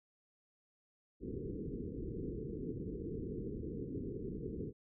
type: low-pass noise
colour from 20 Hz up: white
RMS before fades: -42 dBFS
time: 1.2-4.73 s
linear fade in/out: 50 ms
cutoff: 460 Hz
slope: 96 dB/octave
effects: none